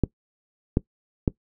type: clicks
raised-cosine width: 3 ms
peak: -6 dBFS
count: 3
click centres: 0.037 / 0.771 / 1.278 s
effects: noise-tail reverb RT60 0.1 s tail -21 dB re dry